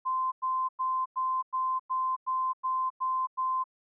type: tone bursts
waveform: sine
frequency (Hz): 1037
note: C6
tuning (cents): -16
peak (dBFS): -26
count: 10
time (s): 0.05-3.641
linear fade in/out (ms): 20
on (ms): 270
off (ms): 99
effects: none